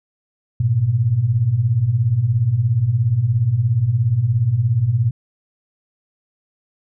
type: beating tone pair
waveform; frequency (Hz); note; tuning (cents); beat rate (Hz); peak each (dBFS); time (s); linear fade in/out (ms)
sine; 103.5 / 120.5; G#2 / B2; -5 / -42; 17; -20 / -15; 0.6-5.11; 5
effects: none